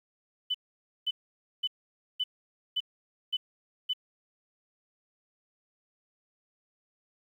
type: tone bursts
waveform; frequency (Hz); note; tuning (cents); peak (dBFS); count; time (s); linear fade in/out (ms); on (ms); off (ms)
sine; 3000; F#7; +23; -26; 7; 0.5-3.935; 10; 45; 520
effects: 10-bit